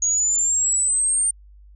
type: exponential sweep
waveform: sine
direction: up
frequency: 6645 to 8870 Hz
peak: -17 dBFS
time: 0.02-1.31 s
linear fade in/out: 5 ms
effects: added 50 Hz sine -44 dBFS peak until 1.75 s